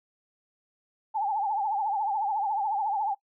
sine tone with vibrato, 830.6 Hz, G#5, in tune, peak -25 dBFS, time 1.14-3.15 s, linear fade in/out 20 ms, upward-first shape triangle, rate 14 Hz, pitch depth 140 cents each way, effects noise-tail reverb RT60 0.1 s tail -21 dB re dry

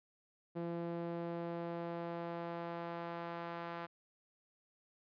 sawtooth tone with band-pass filter sweep, 170 Hz, F3, 46 cents flat, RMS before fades -42 dBFS, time 0.55-3.87 s, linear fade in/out 20 ms, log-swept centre 390 to 1100 Hz, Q 1, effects resampled to 11025 Hz

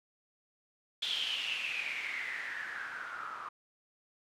blue noise with low-pass filter sweep, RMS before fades -38 dBFS, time 1.02-3.49 s, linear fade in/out 5 ms, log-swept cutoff 3400 to 1200 Hz, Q 8.7, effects none

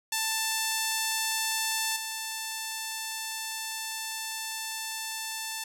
5% pulse tone with level steps, 885 Hz, A5, 10 cents sharp, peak -15 / -21 dBFS, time 0.12-5.64 s, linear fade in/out 5 ms, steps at 1.96 s, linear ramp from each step 5 ms, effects none

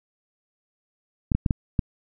clicks, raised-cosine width 5 ms, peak -8 dBFS, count 5, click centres 1.318 / 1.35 / 1.462 / 1.508 / 1.792 s, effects none

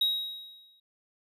triangle tone with exponential decay, 3805 Hz, A#7, 35 cents sharp, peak -20 dBFS, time 0.01-0.8 s, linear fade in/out 5 ms, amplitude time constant 170 ms, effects none

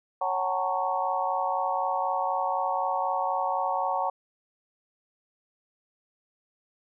sine tone cluster, 553 / 748 / 859 / 923 / 1109 Hz, C#5 / F#5 / A5 / A#5 / C#6, -4 / +19 / -42 / -17 / 0 cents, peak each -33 / -29 / -34 / -30 / -32 dBFS, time 0.21-4.1 s, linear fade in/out 5 ms, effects none

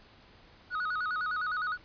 triangle tone with vibrato, 1358 Hz, F6, 49 cents flat, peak -28 dBFS, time 0.7-1.78 s, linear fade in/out 50 ms, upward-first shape square, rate 9.8 Hz, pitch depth 130 cents each way, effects pink hiss -57 dBFS RMS until 1.84 s + resampled to 11025 Hz

